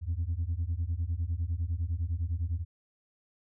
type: beating tone pair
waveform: sine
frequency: 79.5 / 89.4 Hz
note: D#2 / F2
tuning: +38 / +41 cents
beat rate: 9.9 Hz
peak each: -30 / -30 dBFS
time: 0.01-2.65 s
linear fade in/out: 50 ms
effects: tanh soft clip ceiling -25 dBFS